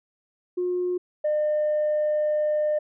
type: tone pair in turn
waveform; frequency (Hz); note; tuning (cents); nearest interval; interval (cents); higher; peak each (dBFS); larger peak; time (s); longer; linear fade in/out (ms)
sine; 359.2 / 604.1; F4 / D5; +49 / +49; major sixth; 900; second; -22 / -19; second; 0.57-0.98 / 1.24-2.79; second; 10
effects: tanh soft clip ceiling -18 dBFS